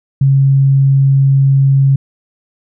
sine tone, 136.6 Hz, C#3, 25 cents flat, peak -6 dBFS, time 0.21-1.96 s, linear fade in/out 5 ms, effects none

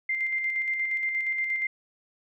sine tone with tremolo, 2093 Hz, C7, in tune, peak -24 dBFS, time 0.09-1.67 s, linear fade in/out 5 ms, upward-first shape square, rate 8.5 Hz, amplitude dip 35%, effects none

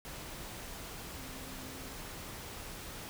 sine tone in noise, 261.6 Hz, C4, in tune, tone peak -51 dBFS, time 1.19-1.91 s, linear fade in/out 0 ms, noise pink, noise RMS -45 dBFS, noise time 0.05-3.09 s, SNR -9 dB, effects none

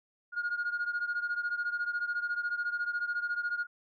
sine beating tone pair, 1425 / 1439 Hz, F6 / F#6, +34 / -49 cents, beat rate 14 Hz, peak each -31 / -34 dBFS, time 0.32-3.67 s, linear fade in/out 50 ms, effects tanh soft clip ceiling -26 dBFS

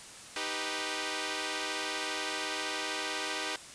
5% pulse chord, Eb augmented, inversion none, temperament equal, 311.1 / 392 / 493.9 Hz, Eb4 / G4 / B4, 0 / 0 / 0 cents, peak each -26 dBFS, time 0.36-3.56 s, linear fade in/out 2 ms, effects white hiss -48 dBFS RMS until 3.74 s + resampled to 22050 Hz

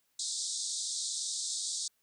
white band-pass noise, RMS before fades -36 dBFS, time 0.19-1.88 s, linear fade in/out 5 ms, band 3600 to 8900 Hz, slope 96 dB/octave, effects white hiss -75 dBFS RMS until 2.02 s

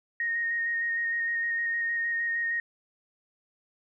sine tone with vibrato, 1859 Hz, A#6, 5 cents flat, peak -26 dBFS, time 0.2-2.6 s, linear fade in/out 2 ms, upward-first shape square, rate 6.5 Hz, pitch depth 12 cents each way, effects none

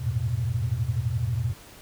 sine tone cluster, 82.9 / 100.8 / 111.9 / 124.1 Hz, E2 / G2 / A2 / B2, +10 / +49 / +30 / +9 cents, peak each -32 / -31 / -29 / -27 dBFS, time 0-1.54 s, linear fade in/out 20 ms, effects pink hiss -48 dBFS RMS until 1.81 s

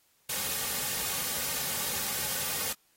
white noise with comb filter, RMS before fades -32 dBFS, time 0.29-2.73 s, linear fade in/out 5 ms, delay 3 ms, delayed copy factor -0.5, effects white hiss -68 dBFS RMS until 2.96 s + AAC 48 kbps

